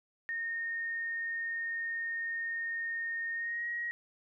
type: tone with pitch glide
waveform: sine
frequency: 1841 to 1892.8 Hz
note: A#6 to A#6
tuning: -22 to +26 cents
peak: -33 dBFS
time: 0.29-3.91 s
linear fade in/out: 0 ms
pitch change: +48 cents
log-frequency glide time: 3.34-3.67 s
effects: none